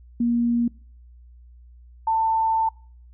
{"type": "tone pair in turn", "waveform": "sine", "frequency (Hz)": [236.8, 892.4], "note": ["A#3", "A5"], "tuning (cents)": [27, 24], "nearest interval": "octave + major seventh", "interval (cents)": 2297, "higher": "second", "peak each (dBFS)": -18, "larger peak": "neither", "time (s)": [[0.2, 0.68], [2.07, 2.69]], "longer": "second", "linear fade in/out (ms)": 5, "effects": ["noise-tail reverb RT60 0.5 s tail -25 dB re dry", "added 60 Hz sine -45 dBFS peak until 3.13 s"]}